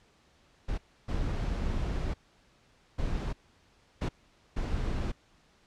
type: noise bursts at uneven times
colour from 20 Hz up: brown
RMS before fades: -31 dBFS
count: 5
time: 0.68-0.78 / 1.08-2.14 / 2.98-3.33 / 4.01-4.09 / 4.56-5.12 s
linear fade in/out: 10 ms
effects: pink hiss -64 dBFS RMS until 5.66 s + low-pass 6000 Hz 12 dB/octave